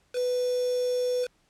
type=tone with quantisation; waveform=sine; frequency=496.1 Hz; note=B4; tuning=8 cents sharp; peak=-24 dBFS; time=0.13-1.28 s; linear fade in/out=50 ms; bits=6; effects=pink hiss -67 dBFS RMS until 1.49 s + low-pass 9000 Hz 12 dB/octave